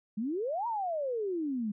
sine exponential two-way sweep, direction up then down, 200.5 to 969 to 200.5 Hz, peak -30 dBFS, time 0.17-1.72 s, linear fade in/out 10 ms, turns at 0.67 s, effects none

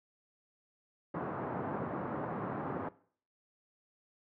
pink band-pass noise, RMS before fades -38 dBFS, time 1.14-2.89 s, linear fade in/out 5 ms, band 130 to 1300 Hz, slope 24 dB/octave, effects noise-tail reverb RT60 0.5 s tail -19 dB re dry

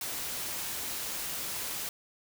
white noise, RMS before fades -36 dBFS, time 0.01-1.89 s, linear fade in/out 2 ms, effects none

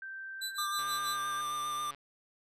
sine tone with pitch glide, 1562 to 1583.8 Hz, G6 to G6, -7 to +17 cents, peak -40 dBFS, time 0.02-1.41 s, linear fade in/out 2 ms, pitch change +24 cents, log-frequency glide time 0.37-0.74 s
sawtooth tone with tremolo, 3989 Hz, B7, 17 cents sharp, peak -31 dBFS, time 0.41-1.19 s, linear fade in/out 10 ms, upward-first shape sine, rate 6.2 Hz, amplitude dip 95%
square tone with vibrato, 1193 Hz, D6, 27 cents sharp, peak -34 dBFS, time 0.58-1.91 s, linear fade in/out 5 ms, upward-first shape sine, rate 7.5 Hz, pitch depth 16 cents each way
click train, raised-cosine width 0.3 ms, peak -33 dBFS, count 163, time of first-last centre 0.79-1.947 s, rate 140 Hz
effects resampled to 32000 Hz

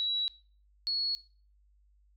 sine tone pair in turn, 3902 / 4358 Hz, B7 / C#8, -22 / -30 cents, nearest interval major second, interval 192 cents, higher second, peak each -28 dBFS, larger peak neither, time 0-0.28 / 0.87-1.15 s, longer neither, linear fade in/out 0 ms, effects noise-tail reverb RT60 0.4 s tail -19 dB re dry + added 50 Hz sine -62 dBFS peak until 2.16 s

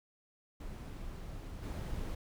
brown noise with level steps, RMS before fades -44 / -39 dBFS, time 0.6-2.15 s, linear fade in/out 5 ms, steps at 1.62 s, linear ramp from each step 20 ms, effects none

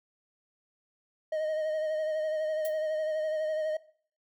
triangle tone with vibrato, 622.3 Hz, D#5, in tune, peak -26 dBFS, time 1.32-3.77 s, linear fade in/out 5 ms, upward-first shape sine, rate 12 Hz, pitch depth 29 cents each way
violet noise with exponential decay, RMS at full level -36 dBFS, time 2.65-2.74 s, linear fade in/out 0 ms, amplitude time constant 19 ms
effects noise-tail reverb RT60 0.5 s tail -19 dB re dry

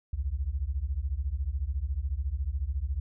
sine beating tone pair, 61.6 / 75.6 Hz, B1 / D#2, -4 / -49 cents, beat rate 14 Hz, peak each -31 / -31 dBFS, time 0.13-3 s, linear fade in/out 5 ms, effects none

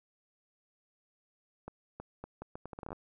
accelerating click train, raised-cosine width 1 ms, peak -28 dBFS, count 14, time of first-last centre 1.68-2.93 s, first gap 320 ms, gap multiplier 0.75, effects none

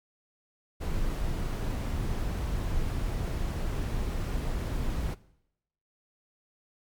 brown noise, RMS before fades -30 dBFS, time 0.8-5.15 s, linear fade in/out 20 ms, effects noise-tail reverb RT60 0.8 s tail -20 dB re dry + MP3 96 kbps

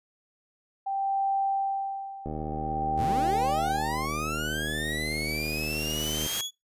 sine tone with tremolo, 784 Hz, G5, in tune, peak -23 dBFS, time 0.86-4.06 s, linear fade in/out 10 ms, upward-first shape sine, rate 0.52 Hz, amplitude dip 85%
click train, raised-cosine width 2 ms, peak -21 dBFS, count 308, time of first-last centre 2.26-6.263 s, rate 76.7 Hz
30% pulse linear sweep, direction up, 53.7 to 3411 Hz, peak -28 dBFS, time 2.96-6.51 s, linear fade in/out 50 ms
white noise with exponential growth, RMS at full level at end -31 dBFS, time 3.65-6.41 s, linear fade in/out 2 ms, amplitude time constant 600 ms
effects noise-tail reverb RT60 0.2 s tail -24 dB re dry + resampled to 32000 Hz

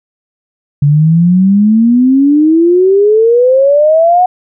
sine exponential sweep, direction up, 141.1 to 740 Hz, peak -4 dBFS, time 0.82-4.26 s, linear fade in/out 5 ms, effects none

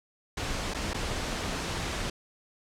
pink noise with dropouts, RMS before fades -32 dBFS, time 0.37-2.1 s, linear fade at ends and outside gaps 5 ms, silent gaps 0.738-0.745 / 0.935-0.943 s, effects low-pass 7000 Hz 12 dB/octave

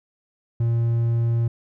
triangle tone, 116.54 Hz, A#2, in tune, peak -16 dBFS, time 0.6-1.48 s, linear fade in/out 5 ms, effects none

